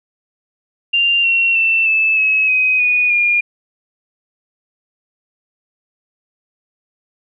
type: tone with pitch steps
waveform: sine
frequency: 2787 / 2731 / 2677 / 2623 / 2570 / 2519 / 2469 / 2419 Hz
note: F7 / F7 / E7 / E7 / E7 / D#7 / D#7 / D#7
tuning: -4 / -39 / +26 / -9 / -45 / +21 / -14 / -49 cents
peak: -11 dBFS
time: 0.93-3.41 s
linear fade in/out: 10 ms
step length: 310 ms
effects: none